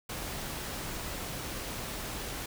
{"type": "noise", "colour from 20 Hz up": "pink", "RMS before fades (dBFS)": -38, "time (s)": [0.09, 2.46], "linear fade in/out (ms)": 5, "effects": []}